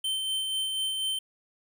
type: tone with tremolo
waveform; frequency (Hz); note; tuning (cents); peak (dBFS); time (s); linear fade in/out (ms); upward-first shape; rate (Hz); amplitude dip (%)
square; 3100; G7; -20; -27; 0.04-1.19; 5; sine; 4.1; 30
effects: none